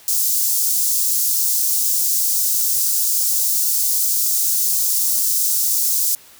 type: high-pass noise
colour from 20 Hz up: white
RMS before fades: -18 dBFS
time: 0.08-6.15 s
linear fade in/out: 0 ms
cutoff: 5400 Hz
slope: 24 dB/octave
effects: white hiss -46 dBFS RMS until 6.39 s